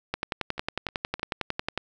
two click trains, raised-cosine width 0.3 ms, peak -11 / -23 dBFS, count 19 / 3, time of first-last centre 0.14-1.776 / 0.58-1.195 s, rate 11 / 3.25 Hz, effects none

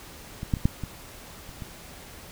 clicks, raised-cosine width 5 ms, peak -20 / -10 / -24 / -7 / -19 / -30 / -24 dBFS, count 7, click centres 0.431 / 0.538 / 0.569 / 0.655 / 0.837 / 1.492 / 1.622 s, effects pink hiss -45 dBFS RMS until 2.31 s

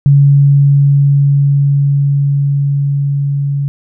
sine tone with level ramp, 141 Hz, C#3, 30 cents sharp, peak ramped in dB -3 to -12 dBFS, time 0.06-3.68 s, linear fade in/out 0 ms, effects none

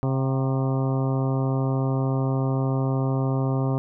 harmonic tone with a mistuned harmonic, 133.4 Hz, C3, 34 cents sharp, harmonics 1 / 2 / 3 / 4 / 5 / 6 / 7 / 8 / 9, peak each -22 / -28 / -32 / -34 / -36 / -38 / -39 / -40 / -41 dBFS, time 0.03-3.78 s, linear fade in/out 0 ms, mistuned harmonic 6, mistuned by -66 cents, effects none

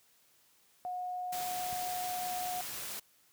sine tone, 726 Hz, F#5, 33 cents flat, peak -35 dBFS, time 0.85-2.61 s, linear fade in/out 0 ms
white noise, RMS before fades -41 dBFS, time 1.32-3 s, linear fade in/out 10 ms
click, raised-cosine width 5 ms, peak -36 dBFS, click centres 1.728 s
effects white hiss -67 dBFS RMS until 3.32 s + high-pass 60 Hz 12 dB/octave

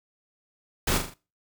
pink noise with echo, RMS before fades -25 dBFS, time 0.87-0.98 s, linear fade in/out 5 ms, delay 40 ms, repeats 4, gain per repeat -6 dB, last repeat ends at 1.14 s, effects noise-tail reverb RT60 0.3 s tail -20 dB re dry

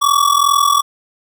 square ring-modulated tone, 1140 Hz, C#6, 48 cents sharp, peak -8 dBFS, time 0.01-0.82 s, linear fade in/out 20 ms, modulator 21.2 Hz, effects none

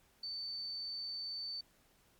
sine tone, 4541 Hz, C#8, 41 cents sharp, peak -39 dBFS, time 0.23-1.61 s, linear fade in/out 5 ms, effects pink hiss -69 dBFS RMS until 2.19 s + MP3 96 kbps

